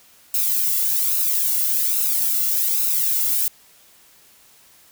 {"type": "noise with flanger", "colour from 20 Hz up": "violet", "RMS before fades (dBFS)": -20, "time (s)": [0.34, 3.48], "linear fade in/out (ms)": 2, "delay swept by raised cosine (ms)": [0.75, 1.47], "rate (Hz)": 1.2, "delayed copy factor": 0.6, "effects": ["white hiss -52 dBFS RMS until 4.91 s"]}